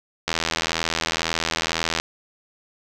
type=click train; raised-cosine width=0.2 ms; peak=-4 dBFS; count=142; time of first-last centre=0.28-2 s; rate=82 Hz; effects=none